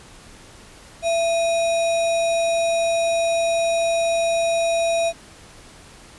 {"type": "tone with sample-and-hold", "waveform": "sine", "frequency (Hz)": 669, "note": "E5", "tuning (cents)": 25, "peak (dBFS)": -17, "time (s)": [1.02, 5.13], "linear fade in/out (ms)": 50, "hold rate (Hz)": 3150, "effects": ["pink hiss -45 dBFS RMS until 6.18 s", "resampled to 24000 Hz"]}